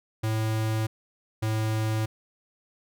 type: tone pair in turn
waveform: square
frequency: 110 / 109.54 Hz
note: A2 / A2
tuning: 0 / -7 cents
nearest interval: unison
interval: 7 cents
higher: first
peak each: -25 dBFS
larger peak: neither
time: 0.23-0.87 / 1.42-2.06 s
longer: neither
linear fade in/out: 10 ms
effects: none